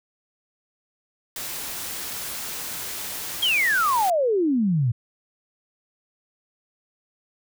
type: noise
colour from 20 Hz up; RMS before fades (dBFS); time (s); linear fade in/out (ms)
white; -32; 1.36-4.1; 2
type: exponential sweep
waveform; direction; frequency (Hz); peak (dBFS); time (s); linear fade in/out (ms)
sine; down; 3322 to 111.4; -18; 3.42-4.92; 10
effects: none